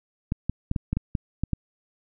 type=clicks; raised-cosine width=5 ms; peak=-12 dBFS; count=9; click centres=0.321 / 0.496 / 0.714 / 0.762 / 0.93 / 0.97 / 1.152 / 1.436 / 1.533 s; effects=none